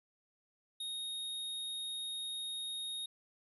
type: tone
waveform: square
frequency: 3729 Hz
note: A#7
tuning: in tune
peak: -39 dBFS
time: 0.8-3.06 s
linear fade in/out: 5 ms
effects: resampled to 32000 Hz